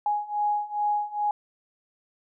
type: beating tone pair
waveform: sine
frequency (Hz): 830.6 / 833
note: G#5 / G#5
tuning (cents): 0 / +5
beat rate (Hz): 2.4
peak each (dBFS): -28 / -26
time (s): 0.06-1.31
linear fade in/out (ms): 2
effects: none